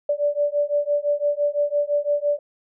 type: beating tone pair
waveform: sine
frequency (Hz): 580 / 585.9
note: D5 / D5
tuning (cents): -22 / -4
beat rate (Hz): 5.9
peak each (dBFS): -22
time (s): 0.09-2.39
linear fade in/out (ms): 5
effects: none